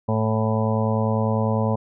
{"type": "harmonic tone", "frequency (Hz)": 110, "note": "A2", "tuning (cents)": 0, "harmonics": [1, 2, 4, 5, 6, 7, 8, 9], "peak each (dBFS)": [-22, -24, -29, -27, -33, -33, -33, -31], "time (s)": [0.08, 1.76], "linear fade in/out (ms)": 10, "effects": []}